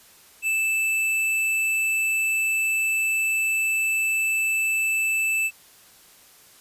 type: tone with hard clipping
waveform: sine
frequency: 2637 Hz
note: E7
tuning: in tune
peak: -22 dBFS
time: 0.42-5.51 s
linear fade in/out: 50 ms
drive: 12 dB
effects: white hiss -52 dBFS RMS until 6.6 s + resampled to 32000 Hz